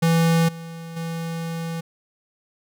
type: tone with level steps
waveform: square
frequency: 165.5 Hz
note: E3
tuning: 7 cents sharp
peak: -16 / -34 / -27 dBFS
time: 0.02-1.81 s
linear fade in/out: 10 ms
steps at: 0.48 / 0.96 s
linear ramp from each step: 10 ms
effects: none